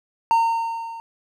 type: tone with level ramp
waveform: triangle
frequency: 916 Hz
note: A#5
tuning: 31 cents flat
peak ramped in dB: -11 to -31 dBFS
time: 0.31-1 s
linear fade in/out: 0 ms
effects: none